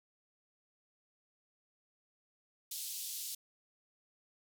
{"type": "band-pass noise", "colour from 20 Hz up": "white", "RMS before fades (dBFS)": -42, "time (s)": [2.71, 3.35], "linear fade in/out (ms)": 5, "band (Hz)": [3400, 15000], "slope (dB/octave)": 24, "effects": []}